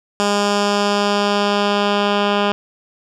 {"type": "tone with low-pass filter sweep", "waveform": "10% pulse", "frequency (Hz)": 203.8, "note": "G#3", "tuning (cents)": -32, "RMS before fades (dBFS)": -17, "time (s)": [0.2, 2.52], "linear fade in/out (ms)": 0, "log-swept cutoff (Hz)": [6900, 3100], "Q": 1.4, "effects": []}